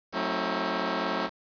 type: chord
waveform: 10% pulse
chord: F# diminished seventh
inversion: none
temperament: just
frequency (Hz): 185 / 222 / 266.4 / 319.7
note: F#3 / A3 / C4 / Eb4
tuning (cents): 0 / +16 / +31 / +47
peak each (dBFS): -25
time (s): 0.12-1.3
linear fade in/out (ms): 50
effects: resampled to 11025 Hz + 8-bit